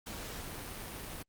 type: noise with amplitude modulation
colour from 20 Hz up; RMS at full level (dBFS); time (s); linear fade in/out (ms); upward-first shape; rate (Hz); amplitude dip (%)
pink; -41; 0.06-1.23; 10; sine; 207; 40
effects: Opus 48 kbps